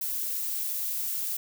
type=noise; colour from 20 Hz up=violet; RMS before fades=-31 dBFS; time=0.01-1.37 s; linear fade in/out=5 ms; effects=none